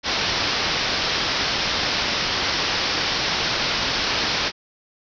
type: low-pass noise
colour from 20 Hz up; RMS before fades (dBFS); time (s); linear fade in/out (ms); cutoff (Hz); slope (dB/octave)
white; -23; 0.03-4.52; 50; 5600; 96
effects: none

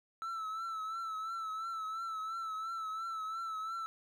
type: tone with vibrato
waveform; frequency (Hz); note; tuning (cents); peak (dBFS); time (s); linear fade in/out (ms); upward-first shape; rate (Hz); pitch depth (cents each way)
triangle; 1318.5; E6; 0; -35; 0.22-3.86; 0; triangle; 2.9; 57
effects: none

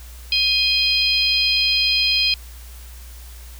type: harmonic tone with a mistuned harmonic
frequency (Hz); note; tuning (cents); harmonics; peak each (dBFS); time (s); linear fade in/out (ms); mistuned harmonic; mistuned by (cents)
830.6; G#5; 0; 3 / 4 / 5 / 6; -21 / -21 / -21 / -21; 0.32-2.34; 2; 4; -60
effects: added 60 Hz sine -36 dBFS peak until 3.59 s + white hiss -45 dBFS RMS until 3.59 s

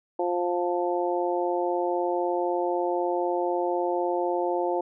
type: harmonic tone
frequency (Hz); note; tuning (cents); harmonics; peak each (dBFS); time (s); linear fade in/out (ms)
176.1; F3; +15; 2 / 3 / 4 / 5; -27 / -29 / -30 / -31; 0.19-4.81; 5
effects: none

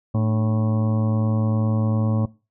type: harmonic tone with a mistuned harmonic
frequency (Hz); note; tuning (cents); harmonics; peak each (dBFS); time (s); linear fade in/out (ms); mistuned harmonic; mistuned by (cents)
110; A2; 0; 1 / 2 / 3 / 4 / 5 / 6 / 7 / 8 / 9 / 10; -19 / -24 / -33 / -39 / -32 / -42 / -40 / -47 / -42 / -40; 0.14-2.26; 10; 3; -150
effects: noise-tail reverb RT60 0.3 s tail -21 dB re dry

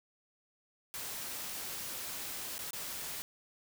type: noise with dropouts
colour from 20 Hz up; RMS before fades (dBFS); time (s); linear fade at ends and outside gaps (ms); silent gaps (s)
white; -41; 0.94-3.22; 0; 2.581-2.591 / 2.707-2.732
effects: none

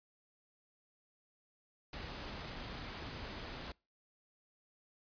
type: noise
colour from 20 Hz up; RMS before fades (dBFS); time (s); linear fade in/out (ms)
pink; -45; 1.93-3.72; 2
effects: noise-tail reverb RT60 0.3 s tail -25 dB re dry + resampled to 11025 Hz

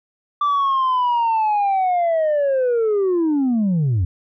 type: linear sweep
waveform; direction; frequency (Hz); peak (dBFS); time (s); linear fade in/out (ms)
sine; down; 1174.7 to 82.41; -13; 0.41-4.05; 5
effects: tanh soft clip ceiling -14 dBFS

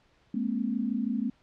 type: tone cluster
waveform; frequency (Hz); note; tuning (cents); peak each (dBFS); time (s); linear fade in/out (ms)
sine; 210 / 235.9 / 268.7; G#3 / A#3 / C4; +19 / +21 / +46; -31 / -30 / -33; 0.34-1.3; 5
effects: pink hiss -65 dBFS RMS until 1.42 s + low-pass 4000 Hz 12 dB/octave

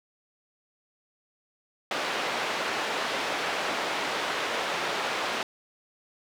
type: band-pass noise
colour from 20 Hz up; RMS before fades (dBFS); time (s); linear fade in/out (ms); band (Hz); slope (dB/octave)
pink; -30; 1.91-5.43; 2; 480 to 3600; 12
effects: none

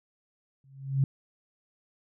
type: tone with exponential growth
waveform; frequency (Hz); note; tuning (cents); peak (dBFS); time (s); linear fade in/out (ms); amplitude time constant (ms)
sine; 135.9; C#3; -34; -18; 0.64-1.04; 2; 86
effects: none

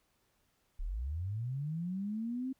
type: linear sweep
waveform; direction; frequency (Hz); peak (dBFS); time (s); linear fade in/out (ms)
sine; up; 30.87 to 266.9; -34; 0.79-2.53; 10
effects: pink hiss -75 dBFS RMS until 2.59 s

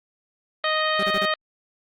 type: harmonic tone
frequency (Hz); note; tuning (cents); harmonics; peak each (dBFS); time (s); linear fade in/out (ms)
622.3; D#5; 0; 1 / 2 / 3 / 4 / 5 / 6 / 7; -26 / -25 / -26 / -33 / -30 / -32 / -35; 0.64-1.34; 2
type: tone bursts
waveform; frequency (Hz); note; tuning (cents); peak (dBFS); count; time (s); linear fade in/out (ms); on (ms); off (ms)
20% pulse; 196; G3; 0; -22; 4; 0.99-1.254; 2; 39; 36
effects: Opus 32 kbps

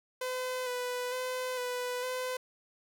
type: tone with vibrato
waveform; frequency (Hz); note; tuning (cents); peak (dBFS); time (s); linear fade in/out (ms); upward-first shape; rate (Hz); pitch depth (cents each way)
sawtooth; 502; B4; +28; -29; 0.21-2.37; 5; square; 1.1; 22
effects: none

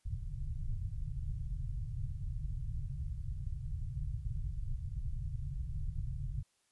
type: low-pass noise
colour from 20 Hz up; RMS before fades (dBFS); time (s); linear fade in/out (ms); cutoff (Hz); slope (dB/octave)
pink; -38; 0.05-6.43; 10; 150; 96
effects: white hiss -75 dBFS RMS until 6.71 s + resampled to 24000 Hz

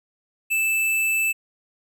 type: tone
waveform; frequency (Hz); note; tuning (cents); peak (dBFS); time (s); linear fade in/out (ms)
square; 2637; E7; 0; -20; 0.5-1.33; 20
effects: none

